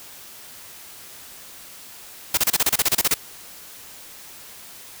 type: noise bursts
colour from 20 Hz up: white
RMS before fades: -18 dBFS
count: 13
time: 2.34-3.142 s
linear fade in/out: 5 ms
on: 34 ms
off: 30 ms
effects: white hiss -42 dBFS RMS until 5 s